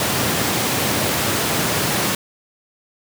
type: high-pass noise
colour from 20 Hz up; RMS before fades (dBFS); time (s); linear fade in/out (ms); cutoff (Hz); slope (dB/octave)
pink; -20; 0-2.15; 2; 100; 24
effects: none